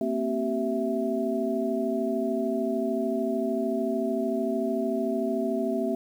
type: tone cluster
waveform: sine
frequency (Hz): 229.5 / 262.9 / 384.2 / 660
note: A#3 / C4 / G4 / E5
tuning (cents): -27 / +8 / -35 / +2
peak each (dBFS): -30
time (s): 0.01-5.95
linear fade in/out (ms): 2
effects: 9-bit